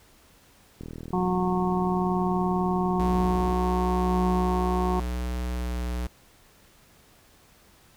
click train, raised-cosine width 3 ms, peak -25 dBFS, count 111, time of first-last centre 0.81-3.526 s, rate 40.5 Hz
harmonic tone, 182.4 Hz, F#3, 24 cents flat, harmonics 1 / 2 / 4 / 5 / 6, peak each -25 / -28 / -31 / -32 / -33 dBFS, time 1.13-5 s, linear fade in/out 5 ms
square tone with vibrato, 61.1 Hz, B1, 18 cents flat, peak -28 dBFS, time 2.99-6.07 s, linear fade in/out 5 ms, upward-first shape triangle, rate 0.95 Hz, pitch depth 10 cents each way
effects pink hiss -57 dBFS RMS until 7.96 s

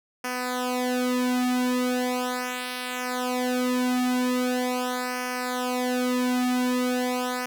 sawtooth tone with flanger, 250.2 Hz, B3, 23 cents sharp, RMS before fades -26 dBFS, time 0.24-7.46 s, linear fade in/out 5 ms, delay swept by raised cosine 0.26 to 3.86 ms, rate 0.2 Hz, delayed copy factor -0.9, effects none

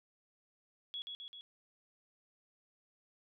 sine tone with echo, 3357 Hz, G#7, 18 cents sharp, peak -39 dBFS, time 0.94-1.02 s, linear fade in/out 0 ms, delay 130 ms, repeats 3, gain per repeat -3 dB, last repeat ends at 1.41 s, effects none

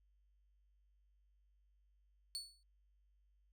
35% pulse tone with exponential decay, 4435 Hz, C#8, in tune, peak -37 dBFS, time 2.35-2.63 s, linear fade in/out 0 ms, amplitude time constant 59 ms, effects added 50 Hz sine -70 dBFS peak until 3.52 s

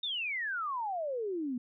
sine exponential sweep, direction down, 3729 to 235.7 Hz, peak -32 dBFS, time 0.03-1.58 s, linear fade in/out 5 ms, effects none

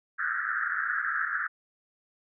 pink band-pass noise, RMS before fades -30 dBFS, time 0.18-1.48 s, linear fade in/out 20 ms, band 1300 to 1800 Hz, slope 96 dB/octave, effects none

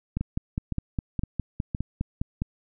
two click trains, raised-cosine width 5 ms, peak -15 / -14 dBFS, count 4 / 12, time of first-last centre 0.21-1.748 / 0.17-2.419 s, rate 1.95 / 4.89 Hz, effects none

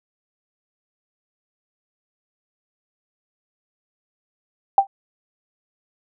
sine tone with exponential decay, 786 Hz, G5, 4 cents sharp, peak -5 dBFS, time 4.78-4.87 s, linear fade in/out 2 ms, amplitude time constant 19 ms, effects none

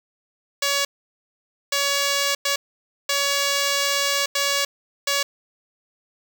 5% pulse tone bursts at uneven times, 563 Hz, C#5, 27 cents sharp, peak -8 dBFS, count 6, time 0.62-0.85 / 1.72-2.35 / 2.45-2.56 / 3.09-4.26 / 4.35-4.65 / 5.07-5.23 s, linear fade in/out 5 ms, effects 8-bit

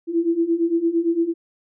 sine beating tone pair, 329.6 / 338.4 Hz, E4 / E4, 0 / +45 cents, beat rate 8.8 Hz, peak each -22 / -19 dBFS, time 0.07-1.34 s, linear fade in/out 50 ms, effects none

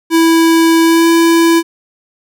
square tone with pitch glide, 328.9 to 332.9 Hz, E4 to E4, -4 to +17 cents, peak -7 dBFS, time 0.1-1.63 s, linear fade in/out 50 ms, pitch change +21 cents, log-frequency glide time 0.83-1.08 s, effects none

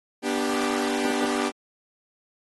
sawtooth chord, G major, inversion first, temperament equal with one note detuned, 243.7 / 293.7 / 392 Hz, B3 / D4 / G4, -23 / 0 / 0 cents, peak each -24 dBFS, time 0.22-1.52 s, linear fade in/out 50 ms, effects AAC 32 kbps

